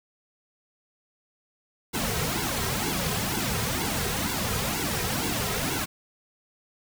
pink noise with flanger, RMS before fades -28 dBFS, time 1.93-5.86 s, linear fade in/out 20 ms, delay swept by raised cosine 1.6 to 3.5 ms, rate 2.1 Hz, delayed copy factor -0.9, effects none

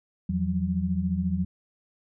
sine tone cluster, 84 / 172 / 186.3 Hz, E2 / F3 / F#3, +33 / -26 / +12 cents, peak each -30 / -30 / -26 dBFS, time 0.29-1.45 s, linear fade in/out 5 ms, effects none

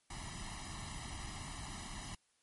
pink noise with comb filter, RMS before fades -45 dBFS, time 0.1-2.15 s, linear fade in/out 5 ms, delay 1 ms, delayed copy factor +0.9, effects white hiss -75 dBFS RMS until 2.42 s + MP3 48 kbps

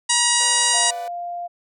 harmonic tone, 956 Hz, A#5, 43 cents sharp, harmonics 1 / 2 / 3 / 4 / 5 / 6 / 7 / 8 / 9 / 10, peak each -25 / -25 / -25 / -25 / -25 / -25 / -25 / -25 / -25 / -25 dBFS, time 0.09-0.91 s, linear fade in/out 10 ms
sawtooth chord, B minor, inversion none, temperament equal with one note detuned, 493.9 / 587.3 / 750.8 Hz, B4 / D5 / F#5, 0 / 0 / +25 cents, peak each -35 / -37 / -39 dBFS, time 0.4-1.08 s, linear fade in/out 2 ms
sine tone, 698.5 Hz, F5, in tune, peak -26 dBFS, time 0.73-1.48 s, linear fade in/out 20 ms
effects none

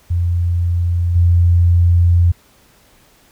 sine tone with level steps, 86.7 Hz, F2, 12 cents flat, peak -13 / -8 dBFS, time 0.1-2.32 s, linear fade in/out 10 ms, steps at 1.15 s, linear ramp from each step 10 ms, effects pink hiss -51 dBFS RMS until 3.31 s

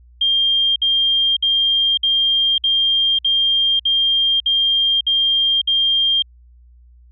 sine tone bursts, 3200 Hz, G7, 35 cents sharp, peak -13 dBFS, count 10, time 0.21-6.223 s, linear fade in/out 5 ms, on 550 ms, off 57 ms, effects added 60 Hz sine -44 dBFS peak until 7.11 s

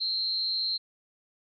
sine tone with amplitude modulation, 4143 Hz, C8, 18 cents flat, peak -23 dBFS, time 0-0.78 s, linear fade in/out 20 ms, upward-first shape sine, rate 241 Hz, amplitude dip 75%, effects none

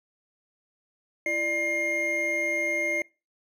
triangle tone cluster, 336.2 / 597 / 2124 Hz, E4 / D5 / C7, +34 / +28 / +25 cents, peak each -33 / -30 / -24 dBFS, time 1.26-3.02 s, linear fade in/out 2 ms, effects noise-tail reverb RT60 0.3 s tail -24 dB re dry

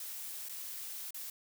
blue noise with dropouts, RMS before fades -43 dBFS, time 0-1.3 s, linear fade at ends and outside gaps 2 ms, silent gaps 0.487-0.494 / 1.107-1.144 s, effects none

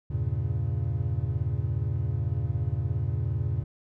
triangle chord, E diminished seventh, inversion none, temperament equal with one note detuned, 82.41 / 99.08 / 116.54 / 138.59 Hz, E2 / G2 / Bb2 / Db3, 0 / +19 / 0 / 0 cents, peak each -30 / -29 / -28 / -30 dBFS, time 0.1-3.64 s, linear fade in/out 10 ms, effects none

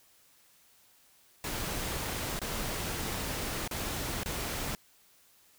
pink noise with dropouts, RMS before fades -35 dBFS, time 1.44-4.75 s, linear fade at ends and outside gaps 1 ms, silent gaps 2.392-2.416 / 3.677-3.711 / 4.234-4.259 s, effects white hiss -63 dBFS RMS until 5.58 s

